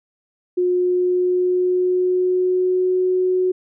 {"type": "tone with pitch glide", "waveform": "sine", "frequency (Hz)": [359.9, 368.1], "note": ["F#4", "F#4"], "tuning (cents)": [-48, -9], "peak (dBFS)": -15, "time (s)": [0.57, 3.52], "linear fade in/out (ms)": 10, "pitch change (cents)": 39, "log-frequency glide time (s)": [0.71, 2.96], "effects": []}